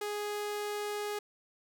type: tone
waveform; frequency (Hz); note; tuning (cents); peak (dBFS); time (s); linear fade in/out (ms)
sawtooth; 415.3; G#4; 0; -30; 0.01-1.19; 5
effects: none